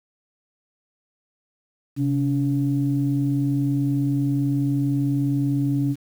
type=tone pair together; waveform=sine; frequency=134.2 / 284.4 Hz; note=C3 / C#4; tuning=+44 / +45 cents; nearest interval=octave + minor second; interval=1301 cents; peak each=-21 dBFS; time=1.96-5.96 s; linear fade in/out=50 ms; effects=tanh soft clip ceiling -11 dBFS + 8-bit